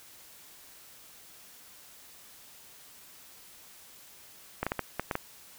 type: clicks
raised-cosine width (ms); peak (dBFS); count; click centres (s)
0.5; -14; 7; 4.63 / 4.666 / 4.719 / 4.793 / 4.996 / 5.112 / 5.154
effects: white hiss -53 dBFS RMS until 5.58 s